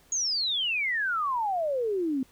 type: exponential sweep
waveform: sine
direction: down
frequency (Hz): 6760 to 253.1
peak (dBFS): -25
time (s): 0.12-2.23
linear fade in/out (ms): 2
effects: pink hiss -60 dBFS RMS until 2.31 s